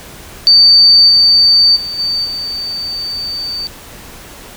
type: tone with level steps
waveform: sine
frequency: 4588 Hz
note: D8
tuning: 41 cents flat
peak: -3 / -5 / -19 / -13 / -18 dBFS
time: 0.47-3.67 s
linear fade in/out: 0 ms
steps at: 1.08 / 1.75 / 1.98 / 2.24 s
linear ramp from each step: 20 ms
effects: pink hiss -34 dBFS RMS until 4.56 s